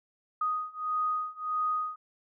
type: beating tone pair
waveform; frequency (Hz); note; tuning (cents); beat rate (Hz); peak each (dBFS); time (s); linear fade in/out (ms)
sine; 1244.5 / 1246.1; D#6 / D#6; 0 / +2; 1.6; -32 / -31; 0.41-1.96; 5
effects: none